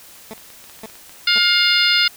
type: tone bursts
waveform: 15% pulse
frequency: 220 Hz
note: A3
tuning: in tune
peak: -24 dBFS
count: 3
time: 0.31-1.382 s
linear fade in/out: 0 ms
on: 24 ms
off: 500 ms
type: clicks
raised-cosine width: 0.2 ms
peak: -25 dBFS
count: 8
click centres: 0.379 / 0.503 / 0.641 / 0.697 / 0.79 / 0.899 / 0.955 / 1.095 s
type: harmonic tone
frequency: 709 Hz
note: F5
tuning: 26 cents sharp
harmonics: 2 / 3 / 4 / 5 / 6 / 7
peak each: -20 / -20 / -20 / -20 / -20 / -20 dBFS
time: 1.27-2.08 s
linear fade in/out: 5 ms
effects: white hiss -43 dBFS RMS until 2.16 s